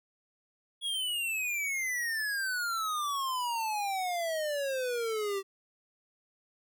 square exponential sweep, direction down, 3358 to 383.5 Hz, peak -31 dBFS, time 0.81-5.43 s, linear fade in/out 50 ms, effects none

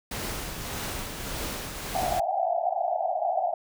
pink noise with tremolo, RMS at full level -32 dBFS, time 0.11-2.2 s, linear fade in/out 5 ms, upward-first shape triangle, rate 1.7 Hz, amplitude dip 45%
white band-pass noise, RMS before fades -27 dBFS, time 1.95-3.54 s, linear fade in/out 2 ms, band 650 to 770 Hz, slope 96 dB/octave
effects none

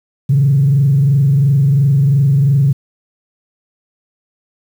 sine tone with frequency modulation, 138.59 Hz, C#3, in tune, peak -7 dBFS, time 0.29-2.73 s, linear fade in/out 10 ms, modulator 22.9 Hz, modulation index 0.52, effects tanh soft clip ceiling -3 dBFS + 7-bit

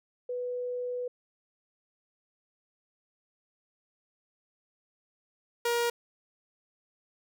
sine / sawtooth tone pair in turn, 493.9 / 473.6 Hz, B4 / A#4, 0 / +27 cents, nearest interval minor second, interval 73 cents, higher first, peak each -31 / -22 dBFS, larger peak second, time 0.29-1.08 / 5.65-5.9 s, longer first, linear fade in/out 5 ms, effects none

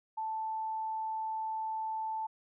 sine tone, 880 Hz, A5, in tune, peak -33 dBFS, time 0.17-2.27 s, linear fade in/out 10 ms, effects none

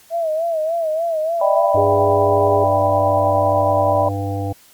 sine tone with vibrato, 649 Hz, E5, 27 cents flat, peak -17 dBFS, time 0.1-1.84 s, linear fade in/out 50 ms, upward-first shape sine, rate 3.4 Hz, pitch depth 85 cents each way
sine chord, E minor seventh, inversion third, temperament equal, 587.3 / 659.3 / 784 / 987.8 Hz, D5 / E5 / G5 / B5, 0 / 0 / 0 / 0 cents, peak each -17 / -22 / -20 / -21 dBFS, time 1.41-4.09 s, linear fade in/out 5 ms
harmonic tone, 99.2 Hz, G2, 21 cents sharp, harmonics 1 / 3 / 5 / 7 / 8, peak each -22 / -27 / -29 / -30 / -31 dBFS, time 1.74-4.53 s, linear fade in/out 10 ms
sine tone, 410.6 Hz, G#4, 20 cents flat, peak -18 dBFS, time 1.77-2.64 s, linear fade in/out 5 ms
effects white hiss -49 dBFS RMS until 4.73 s + Opus 48 kbps

